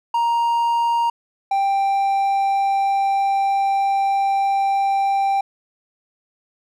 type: tone pair in turn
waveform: triangle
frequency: 936 / 787.1 Hz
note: A#5 / G5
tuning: +7 / +7 cents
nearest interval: minor third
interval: 300 cents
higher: first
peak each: -14 dBFS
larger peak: neither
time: 0.14-1.1 / 1.51-5.41 s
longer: second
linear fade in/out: 5 ms
effects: none